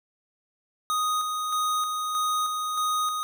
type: tone with tremolo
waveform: square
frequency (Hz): 1244.5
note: D#6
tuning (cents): 0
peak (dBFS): -24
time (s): 0.9-3.23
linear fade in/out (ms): 0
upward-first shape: square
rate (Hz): 1.6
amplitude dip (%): 35
effects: none